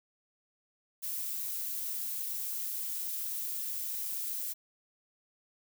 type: noise with amplitude modulation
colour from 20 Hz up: violet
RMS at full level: -34 dBFS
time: 1.02-4.54 s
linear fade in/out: 20 ms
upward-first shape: sine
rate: 228 Hz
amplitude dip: 50%
effects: none